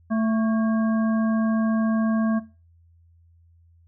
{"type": "harmonic tone with a mistuned harmonic", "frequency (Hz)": 221.5, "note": "A3", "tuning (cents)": 12, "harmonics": [1, 3, 5, 7], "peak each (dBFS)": [-20, -30, -34, -37], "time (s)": [0.1, 2.4], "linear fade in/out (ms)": 20, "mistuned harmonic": 7, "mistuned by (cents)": 73, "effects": ["noise-tail reverb RT60 0.3 s tail -18 dB re dry", "added 84 Hz sine -53 dBFS peak until 3.87 s"]}